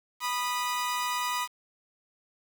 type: tone pair together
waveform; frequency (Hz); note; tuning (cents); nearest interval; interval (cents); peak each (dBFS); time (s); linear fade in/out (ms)
sawtooth; 984.6 / 1233; B5 / D#6; -6 / -16; major third; 390; -26 / -29; 0.2-1.48; 50
effects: 8-bit